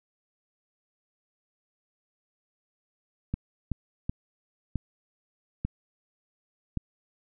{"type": "clicks", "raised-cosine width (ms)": 5, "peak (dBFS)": -16, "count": 6, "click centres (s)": [3.34, 3.717, 4.095, 4.757, 5.65, 6.773], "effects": []}